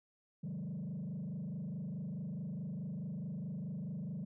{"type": "tone with frequency modulation", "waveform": "sine", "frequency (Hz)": 173.2, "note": "F3", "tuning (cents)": -14, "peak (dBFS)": -36, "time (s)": [0.43, 4.25], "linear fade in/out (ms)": 10, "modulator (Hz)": 24.7, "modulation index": 1.5, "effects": ["tanh soft clip ceiling -37 dBFS"]}